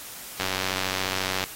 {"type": "click train", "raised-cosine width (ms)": 0.2, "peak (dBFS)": -9, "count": 99, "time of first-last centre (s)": [0.4, 1.439], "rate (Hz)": 94.3, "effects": ["white hiss -40 dBFS RMS until 1.55 s", "AAC 48 kbps"]}